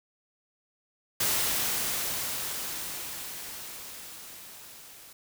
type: noise with level ramp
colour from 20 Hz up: white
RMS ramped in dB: -26 to -50 dBFS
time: 1.2-5.13 s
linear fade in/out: 5 ms
effects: none